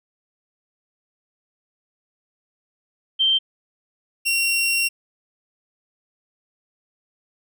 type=tone pair in turn; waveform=sine / sawtooth; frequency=3136 / 2743 Hz; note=G7 / F7; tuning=0 / -32 cents; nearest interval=major second; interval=232 cents; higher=first; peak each=-15 dBFS; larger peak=neither; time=3.19-3.39 / 4.25-4.89 s; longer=second; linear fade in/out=20 ms; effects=none